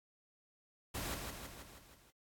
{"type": "noise with echo", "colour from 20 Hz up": "pink", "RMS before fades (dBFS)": -41, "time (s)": [0.94, 1.15], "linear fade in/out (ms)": 10, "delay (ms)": 160, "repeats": 6, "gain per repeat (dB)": -4, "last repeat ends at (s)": 2.11, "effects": ["AAC 64 kbps"]}